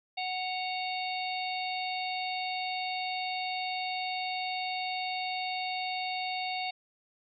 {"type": "harmonic tone with a mistuned harmonic", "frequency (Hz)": 740, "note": "F#5", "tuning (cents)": 0, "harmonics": [1, 3, 4, 5, 6], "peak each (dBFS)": [-34, -39, -40, -41, -42], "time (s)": [0.17, 6.71], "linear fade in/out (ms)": 10, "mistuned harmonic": 4, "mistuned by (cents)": -110, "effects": []}